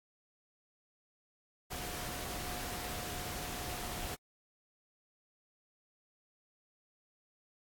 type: tone in noise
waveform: sine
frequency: 720 Hz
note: F#5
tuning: 47 cents flat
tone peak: -48 dBFS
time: 1.7-4.16 s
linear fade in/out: 20 ms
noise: pink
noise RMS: -41 dBFS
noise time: 1.7-4.16 s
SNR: -10 dB
effects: AAC 64 kbps